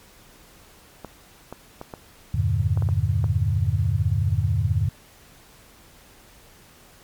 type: clicks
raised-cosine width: 1 ms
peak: -20 dBFS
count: 8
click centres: 1.047 / 1.526 / 1.814 / 1.938 / 2.774 / 2.823 / 2.889 / 3.242 s
type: chord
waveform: sine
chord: E half-diminished seventh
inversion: none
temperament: equal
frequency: 82.41 / 98 / 116.54 / 146.83 Hz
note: E2 / G2 / Bb2 / D3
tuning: 0 / 0 / 0 / 0 cents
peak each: -25 / -22 / -25 / -27 dBFS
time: 2.34-4.89 s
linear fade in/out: 5 ms
effects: pink hiss -51 dBFS RMS until 7.03 s + MP3 96 kbps